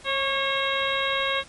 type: harmonic tone with a mistuned harmonic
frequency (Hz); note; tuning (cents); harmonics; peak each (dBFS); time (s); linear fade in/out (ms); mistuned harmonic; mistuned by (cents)
543; C#5; -36; 1 / 2 / 3 / 4 / 5 / 6 / 7; -29 / -29 / -30 / -30 / -33 / -32 / -30; 0.04-1.44; 50; 2; +34
effects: pink hiss -48 dBFS RMS until 1.48 s + MP3 48 kbps